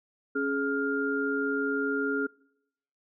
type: tone cluster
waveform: sine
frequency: 275.7 / 420.6 / 1406 Hz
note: C#4 / G#4 / F6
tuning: -9 / +22 / +11 cents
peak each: -30 dBFS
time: 0.35-2.27 s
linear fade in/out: 10 ms
effects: noise-tail reverb RT60 0.8 s tail -25 dB re dry